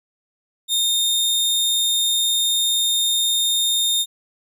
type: tone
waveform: sawtooth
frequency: 3659 Hz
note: A#7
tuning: 33 cents flat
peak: -14 dBFS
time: 0.68-4.06 s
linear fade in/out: 50 ms
effects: none